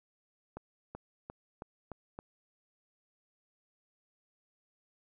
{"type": "accelerating click train", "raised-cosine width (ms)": 1, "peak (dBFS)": -28, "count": 6, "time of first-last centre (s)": [0.57, 2.189], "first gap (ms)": 380, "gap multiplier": 0.92, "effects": []}